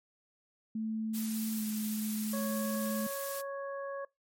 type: tone with pitch glide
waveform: sine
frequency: 220 to 214.9 Hz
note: A3 to A3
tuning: 0 to -41 cents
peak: -32 dBFS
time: 0.75-3.07 s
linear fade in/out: 5 ms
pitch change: -41 cents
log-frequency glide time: 1.54-1.62 s
type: noise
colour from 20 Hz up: blue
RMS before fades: -40 dBFS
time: 1.13-3.42 s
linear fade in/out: 20 ms
type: harmonic tone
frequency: 554.4 Hz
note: C#5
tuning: in tune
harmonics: 1 / 2 / 3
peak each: -37 / -43 / -47 dBFS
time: 2.33-4.05 s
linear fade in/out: 5 ms
effects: noise-tail reverb RT60 0.2 s tail -23 dB re dry + MP3 64 kbps